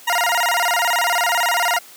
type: tone with vibrato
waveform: 20% pulse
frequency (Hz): 814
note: G#5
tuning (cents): -35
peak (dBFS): -11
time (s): 0.07-1.79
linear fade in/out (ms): 10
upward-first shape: square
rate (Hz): 18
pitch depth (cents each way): 260
effects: white hiss -43 dBFS RMS until 1.96 s + high-pass 200 Hz 12 dB/octave